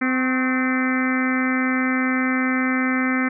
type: harmonic tone with a mistuned harmonic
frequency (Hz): 257.5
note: C4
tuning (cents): -28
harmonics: 1 / 2 / 3 / 4 / 5 / 6 / 7 / 8 / 9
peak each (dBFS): -20 / -33 / -35 / -35 / -29 / -29 / -29 / -27 / -33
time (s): 0.01-3.29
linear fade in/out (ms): 10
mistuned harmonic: 4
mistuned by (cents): +69
effects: none